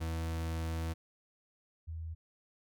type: tone pair in turn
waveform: 40% pulse / sine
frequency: 81.6 / 81.2 Hz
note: E2 / E2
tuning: -17 / -26 cents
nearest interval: unison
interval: 9 cents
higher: first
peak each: -33 / -38 dBFS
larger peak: first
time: 0-0.94 / 1.87-2.15 s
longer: first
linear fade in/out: 20 ms
effects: none